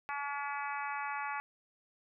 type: harmonic tone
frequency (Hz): 284.8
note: C#4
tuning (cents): +47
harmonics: 3 / 4 / 5 / 6 / 7 / 8 / 9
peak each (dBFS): -39 / -41 / -43 / -45 / -46 / -47 / -48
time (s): 0.09-1.4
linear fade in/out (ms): 0
effects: none